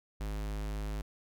square tone, 51.91 Hz, G#1, in tune, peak -35 dBFS, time 0.2-1.02 s, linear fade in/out 10 ms, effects none

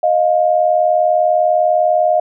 sine tone pair together, 625 / 705 Hz, D#5 / F5, +8 / +16 cents, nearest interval major second, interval 208 cents, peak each -13 dBFS, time 0.03-2.2 s, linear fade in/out 5 ms, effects none

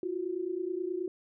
sine tone pair together, 340.6 / 370 Hz, F4 / F#4, -43 / 0 cents, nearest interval minor second, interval 143 cents, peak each -35 / -33 dBFS, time 0.03-1.08 s, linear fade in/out 2 ms, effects none

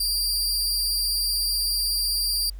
sawtooth tone with amplitude modulation, 4729 Hz, D8, 11 cents sharp, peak -17 dBFS, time 0-2.5 s, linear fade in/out 5 ms, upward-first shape sine, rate 234 Hz, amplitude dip 55%, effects added 48 Hz sine -34 dBFS peak until 2.59 s + pink hiss -60 dBFS RMS until 2.59 s

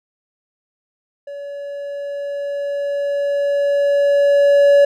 triangle tone with level ramp, 568 Hz, C#5, 42 cents sharp, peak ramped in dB -26 to -5 dBFS, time 1.27-4.85 s, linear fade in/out 5 ms, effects none

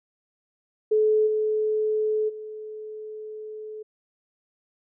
sine tone with level steps, 430.4 Hz, A4, 38 cents flat, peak -17 / -21 / -34 dBFS, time 0.91-3.83 s, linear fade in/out 10 ms, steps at 1.26 / 2.28 s, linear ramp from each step 20 ms, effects none

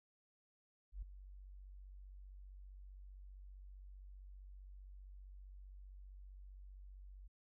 sine tone with ADSR envelope, 47.64 Hz, G1, 49 cents flat, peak -40 dBFS, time 0.92-7.28 s, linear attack 100 ms, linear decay 10 ms, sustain -12 dB, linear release 12 ms, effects none

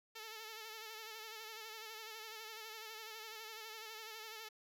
5% pulse tone with vibrato, 440 Hz, A4, in tune, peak -36 dBFS, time 0.15-4.49 s, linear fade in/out 10 ms, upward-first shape sine, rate 12 Hz, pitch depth 49 cents each way, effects none

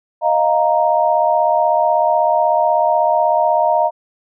sine chord, Eb suspended second, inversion none, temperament equal, 622.3 / 698.5 / 932.3 Hz, Eb5 / F5 / Bb5, 0 / 0 / 0 cents, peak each -16 dBFS, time 0.21-3.91 s, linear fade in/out 50 ms, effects none

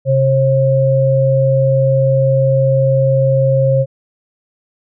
sine tone pair together, 133 / 537.4 Hz, C3 / C5, +29 / +46 cents, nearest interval 2 octaves, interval 2417 cents, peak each -12 dBFS, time 0.05-3.86 s, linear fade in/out 50 ms, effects none

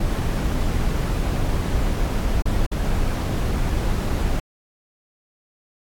brown noise with dropouts, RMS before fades -21 dBFS, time 0-4.4 s, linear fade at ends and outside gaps 5 ms, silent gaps 2.422-2.455 / 2.665-2.715 s, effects AAC 64 kbps

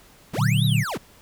square linear two-way sweep, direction up then down, 49 to 3951 to 49 Hz, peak -27 dBFS, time 0.33-0.98 s, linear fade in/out 10 ms, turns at 0.65 s
sine chord, Bb augmented, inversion none, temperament equal, 116.54 / 146.83 / 185 Hz, Bb2 / D3 / F#3, 0 / 0 / 0 cents, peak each -20 / -21 / -25 dBFS, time 0.36-0.85 s, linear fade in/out 50 ms
effects pink hiss -52 dBFS RMS until 1.21 s

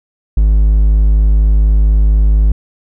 triangle tone, 52.1 Hz, G#1, 6 cents sharp, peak -4 dBFS, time 0.37-2.52 s, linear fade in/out 5 ms, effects none

